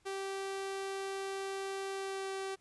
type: tone with pitch glide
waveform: sawtooth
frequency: 389.2 to 386.5 Hz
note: G4 to G4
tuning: -12 to -24 cents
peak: -33 dBFS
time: 0.05-2.56 s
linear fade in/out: 20 ms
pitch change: -12 cents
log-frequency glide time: 1.93-2.31 s
effects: pink hiss -71 dBFS RMS until 2.6 s + resampled to 24000 Hz